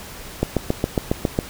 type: click train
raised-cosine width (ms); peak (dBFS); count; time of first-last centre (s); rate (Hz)
2; -4; 8; 0.43-1.389; 7.3
effects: pink hiss -37 dBFS RMS until 1.49 s